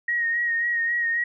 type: tone with vibrato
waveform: sine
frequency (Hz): 1877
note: A#6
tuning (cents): +11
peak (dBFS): -21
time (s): 0.08-1.24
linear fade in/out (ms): 5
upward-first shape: sine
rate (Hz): 3.7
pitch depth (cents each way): 32
effects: none